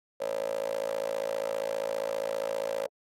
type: tone with high-pass filter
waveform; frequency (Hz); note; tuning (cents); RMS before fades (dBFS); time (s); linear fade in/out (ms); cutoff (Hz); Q
15% pulse; 55; A1; 0; -32; 0.2-2.87; 10; 540; 7.5
effects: AAC 48 kbps